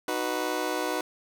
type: chord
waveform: 20% pulse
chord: B major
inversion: first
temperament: just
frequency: 308.7 / 370.4 / 493.9 Hz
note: D#4 / F#4 / B4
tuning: -14 / +2 / 0 cents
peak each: -27 dBFS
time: 0.08-1.01 s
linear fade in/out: 2 ms
effects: none